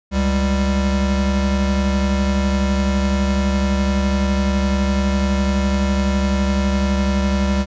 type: tone pair together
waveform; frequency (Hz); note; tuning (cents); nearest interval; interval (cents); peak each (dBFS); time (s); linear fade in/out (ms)
square; 69.3 / 196.01; C#2 / G3; 0 / 0; octave + tritone; 1800; -19; 0.11-7.66; 50
effects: resampled to 16000 Hz